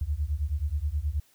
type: beating tone pair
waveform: sine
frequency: 69.3 / 78.7 Hz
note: C#2 / D#2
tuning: 0 / +20 cents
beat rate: 9.4 Hz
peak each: -29 / -29 dBFS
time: 0.01-1.2 s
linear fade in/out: 5 ms
effects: white hiss -63 dBFS RMS until 1.34 s